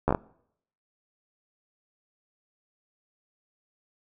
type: slowing click train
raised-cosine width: 1 ms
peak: -9 dBFS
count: 5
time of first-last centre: 0.08-0.148 s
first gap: 12 ms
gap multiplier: 1.24
effects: noise-tail reverb RT60 0.7 s tail -24 dB re dry